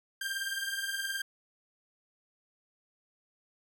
sawtooth beating tone pair, 1582 / 1601 Hz, G6 / G6, +15 / +36 cents, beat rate 19 Hz, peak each -32 / -33 dBFS, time 0.21-1.22 s, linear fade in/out 5 ms, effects none

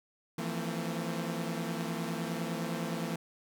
sawtooth chord, F major seventh, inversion third, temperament equal with one note detuned, 164.81 / 174.61 / 225.7 / 261.6 Hz, E3 / F3 / A3 / C4, 0 / 0 / +44 / 0 cents, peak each -33 / -36 / -34 / -39 dBFS, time 0.38-3.16 s, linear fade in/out 5 ms, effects none

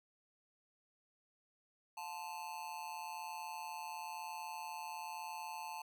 square tone with amplitude modulation, 878 Hz, A5, 4 cents flat, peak -40 dBFS, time 1.97-5.82 s, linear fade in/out 5 ms, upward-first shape sine, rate 161 Hz, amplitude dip 85%, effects none

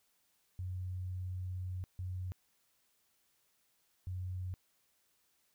sine tone bursts at uneven times, 91.7 Hz, F#2, 15 cents flat, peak -37 dBFS, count 3, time 0.59-1.84 / 1.99-2.32 / 4.07-4.54 s, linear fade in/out 0 ms, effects white hiss -75 dBFS RMS until 5.54 s

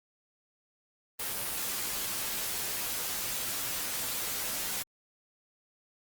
white noise with comb filter, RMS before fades -34 dBFS, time 1.19-4.83 s, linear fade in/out 10 ms, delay 13 ms, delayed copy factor -0.5, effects Opus 32 kbps

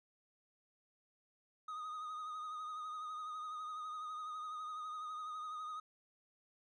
triangle tone with vibrato, 1244.5 Hz, D#6, in tune, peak -40 dBFS, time 1.68-5.8 s, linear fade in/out 5 ms, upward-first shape sine, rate 12 Hz, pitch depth 39 cents each way, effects resampled to 22050 Hz

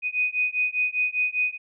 sine beating tone pair, 2489 / 2494 Hz, D#7 / D#7, 0 / +3 cents, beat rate 5 Hz, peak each -25 / -25 dBFS, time 0.02-1.58 s, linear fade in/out 50 ms, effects none

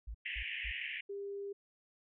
sine tone bursts, 55.2 Hz, A1, 6 cents sharp, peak -40 dBFS, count 3, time 0.07-0.718 s, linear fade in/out 10 ms, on 76 ms, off 210 ms
pink band-pass noise, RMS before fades -41 dBFS, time 0.25-1.01 s, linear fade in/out 10 ms, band 1800 to 3000 Hz, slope 96 dB/octave
sine tone, 400.2 Hz, G4, 36 cents sharp, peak -39 dBFS, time 1.09-1.53 s, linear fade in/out 10 ms
effects none

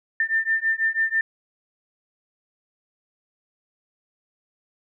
sine beating tone pair, 1791 / 1797.1 Hz, A6 / A6, +30 / +36 cents, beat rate 6.1 Hz, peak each -23 dBFS, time 0.2-1.21 s, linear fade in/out 2 ms, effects none

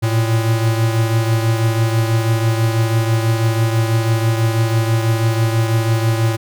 square beating tone pair, 112.1 / 118.2 Hz, A2 / A#2, +33 / +24 cents, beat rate 6.1 Hz, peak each -15 / -22 dBFS, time 0.02-6.37 s, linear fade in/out 20 ms, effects none

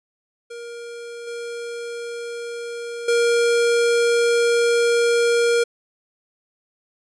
square tone with level steps, 471.2 Hz, A#4, 19 cents sharp, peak -33 / -29 / -16 dBFS, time 0.5-5.64 s, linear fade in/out 10 ms, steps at 1.27 / 3.08 s, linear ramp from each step 5 ms, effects resampled to 24000 Hz

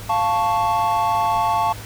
triangle chord, F augmented, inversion none, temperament equal, 698.5 / 880 / 1108.7 Hz, F5 / A5 / C#6, 0 / 0 / 0 cents, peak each -21 / -17 / -21 dBFS, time 0.09-1.73 s, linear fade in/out 10 ms, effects added 106 Hz sine -36 dBFS peak until 1.85 s + pink hiss -37 dBFS RMS until 1.85 s

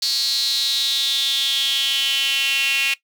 sawtooth tone with high-pass filter sweep, 273.7 Hz, C#4, 22 cents flat, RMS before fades -20 dBFS, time 0.02-2.94 s, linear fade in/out 5 ms, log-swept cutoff 4400 to 2600 Hz, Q 7.6, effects noise-tail reverb RT60 0.1 s tail -18 dB re dry

